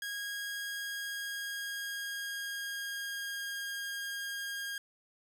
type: tone with pitch glide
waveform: sawtooth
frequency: 1639 to 1621.1 Hz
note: G#6 to G#6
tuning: -23 to -42 cents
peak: -33 dBFS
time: 0.02-4.78 s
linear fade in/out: 2 ms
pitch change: -19 cents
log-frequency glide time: 0.42-3.73 s
effects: none